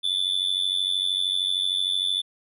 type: tone with amplitude modulation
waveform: triangle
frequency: 3500 Hz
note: A7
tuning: 10 cents flat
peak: -17 dBFS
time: 0.03-2.22 s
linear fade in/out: 20 ms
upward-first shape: sine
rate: 93.1 Hz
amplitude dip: 85%
effects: resampled to 32000 Hz